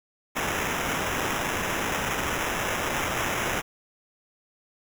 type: noise with sample-and-hold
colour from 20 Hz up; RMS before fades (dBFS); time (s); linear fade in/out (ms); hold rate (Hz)
white; -28; 0.35-3.62; 20; 4410
effects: none